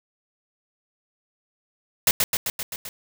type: noise with echo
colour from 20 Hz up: white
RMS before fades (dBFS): -17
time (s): 2.07-2.11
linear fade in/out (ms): 2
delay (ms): 130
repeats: 6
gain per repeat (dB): -3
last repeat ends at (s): 2.89
effects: none